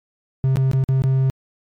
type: tone with dropouts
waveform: triangle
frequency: 132.7 Hz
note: C3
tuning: 25 cents sharp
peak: -12 dBFS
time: 0.44-1.3 s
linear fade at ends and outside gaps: 0 ms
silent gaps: 0.558-0.57 / 0.714-0.733 / 0.839-0.888 / 1.02-1.038 s
effects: MP3 96 kbps